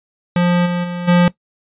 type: tone with level steps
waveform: square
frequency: 175.9 Hz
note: F3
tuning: 13 cents sharp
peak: -12 / -17 / -22 / -9 dBFS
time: 0.36-1.28 s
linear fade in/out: 2 ms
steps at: 0.65 / 0.83 / 1.07 s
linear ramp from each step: 20 ms
effects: noise-tail reverb RT60 0.1 s tail -18 dB re dry + resampled to 8000 Hz